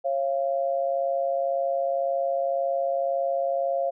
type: tone pair together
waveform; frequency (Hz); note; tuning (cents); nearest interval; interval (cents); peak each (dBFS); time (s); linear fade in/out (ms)
sine; 546.1 / 688; C#5 / F5; -26 / -26; major third; 400; -25 / -26; 0.04-3.91; 20
effects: none